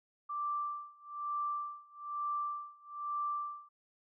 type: tone with tremolo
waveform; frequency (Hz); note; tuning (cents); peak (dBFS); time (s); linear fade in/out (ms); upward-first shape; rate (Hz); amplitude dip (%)
sine; 1174.7; D6; 0; -32; 0.29-3.69; 10; sine; 1.1; 95
effects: none